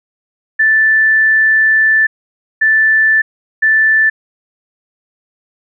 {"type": "tone bursts at uneven times", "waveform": "sine", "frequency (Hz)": 1760, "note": "A6", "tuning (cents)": 0, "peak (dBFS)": -7, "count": 3, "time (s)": [[0.59, 2.07], [2.61, 3.22], [3.62, 4.1]], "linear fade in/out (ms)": 10, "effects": []}